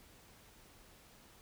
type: silence
effects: pink hiss -61 dBFS RMS until 1.41 s